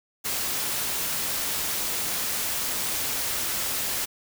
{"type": "noise", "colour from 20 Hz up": "white", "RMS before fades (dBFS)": -28, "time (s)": [0.24, 4.06], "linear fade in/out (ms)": 20, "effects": []}